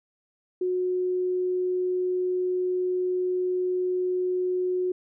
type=tone; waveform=sine; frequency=364.9 Hz; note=F#4; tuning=24 cents flat; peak=-23 dBFS; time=0.61-4.92 s; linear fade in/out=5 ms; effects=none